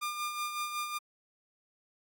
sawtooth tone with tremolo, 1203 Hz, D6, 41 cents sharp, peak -28 dBFS, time 0.01-0.99 s, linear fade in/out 20 ms, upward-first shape sine, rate 5.4 Hz, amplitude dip 50%, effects AAC 64 kbps

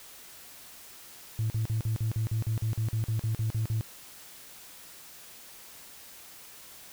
sine tone bursts, 110.8 Hz, A2, 13 cents sharp, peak -24 dBFS, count 16, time 1.39-3.81 s, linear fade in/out 0 ms, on 110 ms, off 44 ms, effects tanh soft clip ceiling -23 dBFS + white hiss -49 dBFS RMS until 6.92 s

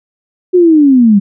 sine linear sweep, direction down, 370 to 192.2 Hz, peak -3 dBFS, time 0.53-1.2 s, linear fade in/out 20 ms, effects none

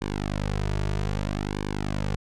sawtooth tone with flanger, 50.4 Hz, G1, 49 cents sharp, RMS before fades -28 dBFS, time 0.01-2.16 s, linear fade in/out 5 ms, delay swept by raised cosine 1.5 to 3.9 ms, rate 0.62 Hz, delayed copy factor -1, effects low-pass 7000 Hz 12 dB/octave

